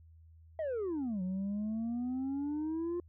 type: exponential two-way sweep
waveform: sine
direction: down then up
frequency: 659.3 to 181.3 to 353.8 Hz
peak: -30 dBFS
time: 0.59-3 s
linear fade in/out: 2 ms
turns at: 1.22 s
effects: tanh soft clip ceiling -32 dBFS + added 81 Hz sine -55 dBFS peak until 3.08 s